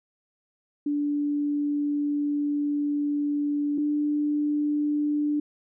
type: tone pair in turn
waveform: sine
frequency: 291.2 / 295.6 Hz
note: D4 / D4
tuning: -15 / +11 cents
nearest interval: unison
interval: 26 cents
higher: second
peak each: -23 / -22 dBFS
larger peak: second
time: 0.86-3.78 / 3.78-5.4 s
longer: first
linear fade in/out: 5 ms
effects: none